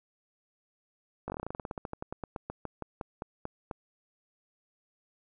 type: slowing click train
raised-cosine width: 1 ms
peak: -22 dBFS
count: 27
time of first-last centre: 1.28-3.712 s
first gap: 19 ms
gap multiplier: 1.11
effects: none